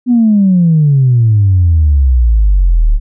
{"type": "exponential sweep", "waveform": "sine", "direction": "down", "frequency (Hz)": [251.6, 35.36], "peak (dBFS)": -4, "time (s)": [0.06, 3], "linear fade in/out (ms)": 50, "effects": ["tanh soft clip ceiling -1 dBFS"]}